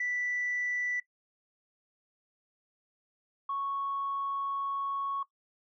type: tone pair in turn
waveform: sine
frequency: 1972 / 1106.7 Hz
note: B6 / C#6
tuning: -3 / -3 cents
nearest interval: minor seventh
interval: 1000 cents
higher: first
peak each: -29 / -30 dBFS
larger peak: first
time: 0-1 / 3.49-5.23 s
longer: second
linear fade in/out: 5 ms
effects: noise-tail reverb RT60 0.1 s tail -18 dB re dry + tanh soft clip ceiling -25 dBFS